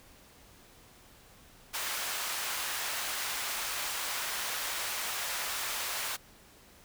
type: high-pass noise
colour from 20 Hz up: pink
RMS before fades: -35 dBFS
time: 1.73-6.17 s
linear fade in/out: 20 ms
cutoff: 1000 Hz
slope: 12 dB/octave
effects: pink hiss -57 dBFS RMS until 6.84 s